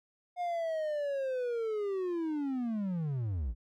triangle linear sweep, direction down, 719 to 49 Hz, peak -29 dBFS, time 0.36-3.55 s, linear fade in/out 50 ms, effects none

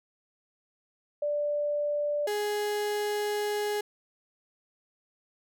sine / 35% pulse tone pair in turn, 587.3 / 416.2 Hz, D5 / G#4, 0 / +4 cents, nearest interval tritone, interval 596 cents, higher first, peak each -26 dBFS, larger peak neither, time 1.22-2.27 / 2.27-3.81 s, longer second, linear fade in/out 5 ms, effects none

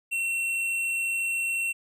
sine tone with tanh clipping, 2717 Hz, F7, 48 cents flat, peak -27 dBFS, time 0.11-1.73 s, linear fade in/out 20 ms, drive 12 dB, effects none

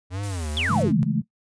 square tone with vibrato, 87.3 Hz, F2, in tune, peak -28 dBFS, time 0.1-0.93 s, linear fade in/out 50 ms, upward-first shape sine, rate 1.8 Hz, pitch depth 270 cents each way
blue noise, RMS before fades -37 dBFS, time 0.23-0.83 s, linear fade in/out 5 ms
sine exponential sweep, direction down, 3596 to 115.7 Hz, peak -22 dBFS, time 0.57-1.03 s, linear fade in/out 0 ms
sine chord, A major seventh, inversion first, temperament equal, 138.59 / 164.81 / 207.7 / 220 Hz, C#3 / E3 / G#3 / A3, 0 / 0 / 0 / 0 cents, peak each -26 dBFS, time 0.69-1.22 s, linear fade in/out 10 ms
effects noise-tail reverb RT60 0.1 s tail -17 dB re dry + resampled to 22050 Hz

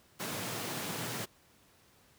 pink high-pass noise, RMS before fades -38 dBFS, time 0.19-1.26 s, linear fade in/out 20 ms, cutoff 100 Hz, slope 96 dB/octave, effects pink hiss -64 dBFS RMS until 2.18 s + high-pass 60 Hz 12 dB/octave

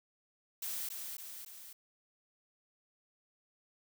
blue noise with echo, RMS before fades -39 dBFS, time 0.62-0.89 s, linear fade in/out 5 ms, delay 280 ms, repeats 3, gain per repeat -4 dB, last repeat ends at 1.73 s, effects none

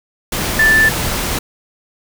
sine tone in noise, 1760 Hz, A6, in tune, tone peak -8 dBFS, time 0.59-0.89 s, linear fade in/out 5 ms, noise pink, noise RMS -19 dBFS, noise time 0.32-1.39 s, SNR +8 dB, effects none

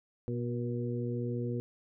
harmonic tone with a mistuned harmonic, 121.1 Hz, B2, 34 cents flat, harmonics 1 / 2 / 3 / 4, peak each -34 / -37 / -39 / -40 dBFS, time 0.28-1.6 s, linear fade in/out 0 ms, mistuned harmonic 4, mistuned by -23 cents, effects none

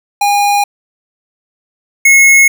square tone pair in turn, 815 / 2176 Hz, G#5 / C#7, -33 / -33 cents, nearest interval octave + perfect fourth, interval 1700 cents, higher second, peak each -9 / -4 dBFS, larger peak second, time 0.21-0.64 / 2.05-2.48 s, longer neither, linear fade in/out 5 ms, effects none

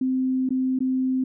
sine tone with dropouts, 259.4 Hz, C4, 15 cents flat, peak -20 dBFS, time 0.01-1.24 s, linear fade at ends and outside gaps 5 ms, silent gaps 0.491-0.505 / 0.79-0.804 s, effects none

